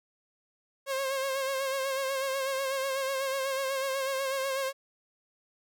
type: tone with vibrato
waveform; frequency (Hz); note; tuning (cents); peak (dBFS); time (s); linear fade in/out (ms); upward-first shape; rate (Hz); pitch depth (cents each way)
sawtooth; 538; C5; +48; -25; 0.86-4.73; 50; sine; 8.1; 44
effects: none